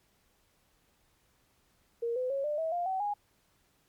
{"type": "tone with pitch steps", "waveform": "sine", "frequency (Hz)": [467.5, 506.9, 549.6, 595.9, 646, 700.5, 759.5, 823.4], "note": ["A#4", "B4", "C#5", "D5", "E5", "F5", "F#5", "G#5"], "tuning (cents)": [5, 45, -15, 25, -35, 5, 45, -15], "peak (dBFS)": -29, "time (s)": [2.02, 3.14], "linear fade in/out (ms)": 10, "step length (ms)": 140, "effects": ["pink hiss -70 dBFS RMS until 3.88 s", "MP3 96 kbps"]}